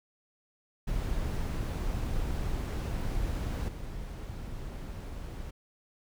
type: noise with level steps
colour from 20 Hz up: brown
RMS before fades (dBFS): -32 / -39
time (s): 0.87-5.51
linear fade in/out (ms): 10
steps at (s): 3.68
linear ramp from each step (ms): 5
effects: none